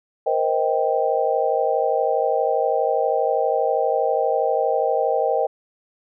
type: chord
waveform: sine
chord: C minor seventh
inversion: third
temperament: just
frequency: 470.9 / 523.3 / 627.9 / 784.9 Hz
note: Bb4 / C5 / Eb5 / G5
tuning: +18 / 0 / +16 / +2 cents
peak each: -23 dBFS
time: 0.26-5.47 s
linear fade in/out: 10 ms
effects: none